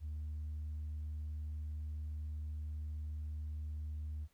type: tone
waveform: sine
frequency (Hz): 76.1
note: D#2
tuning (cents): -38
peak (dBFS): -37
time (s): 0-4.28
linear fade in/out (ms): 50
effects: tanh soft clip ceiling -37 dBFS + pink hiss -75 dBFS RMS until 4.33 s